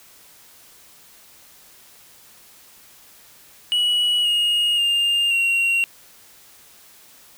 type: tone with pitch steps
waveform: triangle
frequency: 2927 / 2867 / 2808 / 2750 Hz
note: F#7 / F7 / F7 / F7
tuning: -19 / +45 / +9 / -27 cents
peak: -15 dBFS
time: 3.72-5.84 s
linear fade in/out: 0 ms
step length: 530 ms
effects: white hiss -49 dBFS RMS until 7.37 s